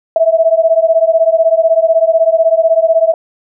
sine beating tone pair, 646 / 662 Hz, E5 / E5, -35 / +7 cents, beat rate 16 Hz, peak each -10 dBFS, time 0.16-3.14 s, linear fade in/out 2 ms, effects none

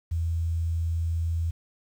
sine tone, 83 Hz, E2, 12 cents sharp, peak -24 dBFS, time 0.11-1.51 s, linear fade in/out 10 ms, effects 9-bit

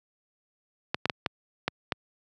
clicks, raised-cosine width 0.3 ms, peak -9 dBFS, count 6, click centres 0.945 / 1.056 / 1.098 / 1.262 / 1.68 / 1.922 s, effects high-pass 100 Hz 12 dB/octave

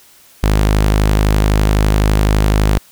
sawtooth tone, 51.9 Hz, G#1, in tune, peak -6 dBFS, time 0.43-2.78 s, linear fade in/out 0 ms, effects white hiss -46 dBFS RMS until 2.91 s

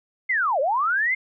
sine linear two-way sweep, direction down then up, 2143 to 510 to 2143 Hz, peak -19 dBFS, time 0.29-1.15 s, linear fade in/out 10 ms, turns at 0.6 s, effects none

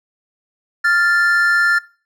triangle tone pair together, 1396.9 / 1760 Hz, F6 / A6, 0 / 0 cents, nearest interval major third, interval 400 cents, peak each -13 dBFS, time 0.84-1.79 s, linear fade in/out 10 ms, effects noise-tail reverb RT60 0.4 s tail -21 dB re dry

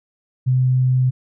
sine tone, 128.2 Hz, C3, 35 cents flat, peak -13 dBFS, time 0.46-1.11 s, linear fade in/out 20 ms, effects none

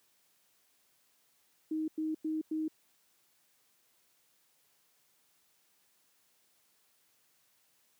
sine tone bursts, 313.6 Hz, D#4, 14 cents sharp, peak -31 dBFS, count 4, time 1.71-2.681 s, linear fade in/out 5 ms, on 170 ms, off 97 ms, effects white hiss -71 dBFS RMS until 7.99 s + high-pass 100 Hz 12 dB/octave

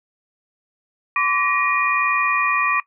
sine tone cluster, 1028 / 1149 / 1886 / 2441 Hz, C6 / D6 / A#6 / D#7, -31 / -38 / +20 / -34 cents, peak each -28 / -19 / -24 / -20 dBFS, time 1.16-2.8 s, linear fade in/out 2 ms, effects noise-tail reverb RT60 0.1 s tail -19 dB re dry

